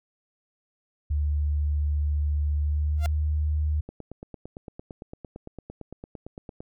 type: tone with pitch glide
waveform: sine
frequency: 73.8 to 75.74 Hz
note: D2 to D#2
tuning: +9 to -46 cents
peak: -22 dBFS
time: 1.1-3.81 s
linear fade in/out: 10 ms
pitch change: +45 cents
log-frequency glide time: 2.6-3.07 s
type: tone with exponential growth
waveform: sawtooth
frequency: 693 Hz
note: F5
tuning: 14 cents flat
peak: -24 dBFS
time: 2.97-3.06 s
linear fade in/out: 0 ms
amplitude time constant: 19 ms
type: click train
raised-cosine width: 2 ms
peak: -25 dBFS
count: 25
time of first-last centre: 3.89-6.605 s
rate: 8.84 Hz
effects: none